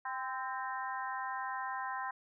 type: harmonic tone with a mistuned harmonic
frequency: 262.6 Hz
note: C4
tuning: 6 cents sharp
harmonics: 3 / 4 / 5 / 6 / 7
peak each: -41 / -39 / -47 / -44 / -45 dBFS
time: 0.05-2.11 s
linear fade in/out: 5 ms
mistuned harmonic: 4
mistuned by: -36 cents
effects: none